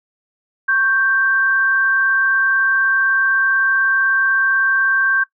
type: tone pair together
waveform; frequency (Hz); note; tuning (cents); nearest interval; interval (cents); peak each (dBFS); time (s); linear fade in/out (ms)
sine; 1099.1 / 1569; C#6 / G6; -15 / +1; tritone; 616; -24 / -13; 0.68-5.24; 10
effects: noise-tail reverb RT60 0.1 s tail -18 dB re dry

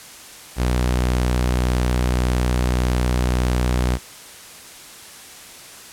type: tone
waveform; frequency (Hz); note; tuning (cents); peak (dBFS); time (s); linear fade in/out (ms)
sawtooth; 61.74; B1; 0; -13; 0.56-3.99; 50
effects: white hiss -40 dBFS RMS until 5.92 s + low-pass 11000 Hz 12 dB/octave

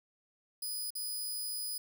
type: tone with dropouts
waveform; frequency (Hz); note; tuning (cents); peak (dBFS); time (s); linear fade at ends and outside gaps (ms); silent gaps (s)
10% pulse; 4978; D#8; 0; -29; 0.62-1.78; 5; 0.905-0.952
effects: none

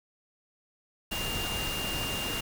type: tone in noise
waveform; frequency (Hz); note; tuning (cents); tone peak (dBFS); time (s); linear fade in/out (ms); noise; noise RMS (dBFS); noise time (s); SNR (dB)
sine; 2805; F7; +7; -34; 1.11-2.41; 10; pink; -34; 1.11-2.41; -3
effects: none

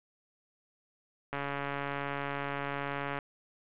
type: click train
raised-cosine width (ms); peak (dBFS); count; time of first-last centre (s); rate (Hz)
0.5; -20; 263; 1.33-3.188; 141
effects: resampled to 8000 Hz + 8-bit

